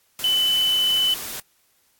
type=tone in noise; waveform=sine; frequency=3012 Hz; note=F#7; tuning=30 cents sharp; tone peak=-17 dBFS; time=0.24-1.14 s; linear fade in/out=2 ms; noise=white; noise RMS=-32 dBFS; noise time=0.19-1.4 s; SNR=+12 dB; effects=white hiss -63 dBFS RMS until 1.99 s + AAC 64 kbps